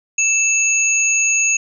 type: tone pair together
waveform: sine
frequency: 2637 / 6645 Hz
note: E7 / G#8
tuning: 0 / 0 cents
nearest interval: octave + major third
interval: 1600 cents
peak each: -16 dBFS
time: 0.18-1.57 s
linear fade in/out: 5 ms
effects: none